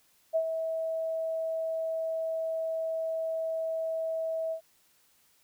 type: tone with ADSR envelope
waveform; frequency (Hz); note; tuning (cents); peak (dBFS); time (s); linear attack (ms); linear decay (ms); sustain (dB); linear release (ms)
sine; 648; E5; -30; -22; 0.33-4.61; 28; 73; -7; 93
effects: white hiss -66 dBFS RMS until 5.43 s